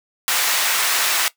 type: high-pass noise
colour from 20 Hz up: pink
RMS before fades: -19 dBFS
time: 0.28-1.28 s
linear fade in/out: 0 ms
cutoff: 1200 Hz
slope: 12 dB/octave
effects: noise-tail reverb RT60 0.1 s tail -17 dB re dry